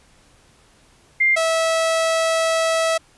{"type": "tone pair in turn", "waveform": ["sine", "sawtooth"], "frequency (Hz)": [2100, 651.8], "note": ["C7", "E5"], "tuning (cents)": [6, -20], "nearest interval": "octave + minor sixth", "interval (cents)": 2026, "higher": "first", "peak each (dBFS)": -13, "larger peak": "neither", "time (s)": [[1.2, 1.36], [1.36, 2.98]], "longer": "second", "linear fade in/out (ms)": 10, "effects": ["pink hiss -54 dBFS RMS until 3.17 s", "resampled to 24000 Hz"]}